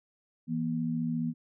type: tone pair together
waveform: sine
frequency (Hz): 164.81 / 239.5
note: E3 / A#3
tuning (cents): 0 / +47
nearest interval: tritone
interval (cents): 647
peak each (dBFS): -32 / -30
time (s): 0.47-1.34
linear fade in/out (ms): 50
effects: none